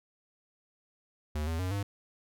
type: tone with pitch steps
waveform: square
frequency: 75.7 / 81.5 / 91.9 / 100.3 Hz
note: D#2 / E2 / F#2 / G2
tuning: -47 / -19 / -11 / +40 cents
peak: -31 dBFS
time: 1.35-1.83 s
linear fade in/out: 5 ms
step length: 120 ms
effects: none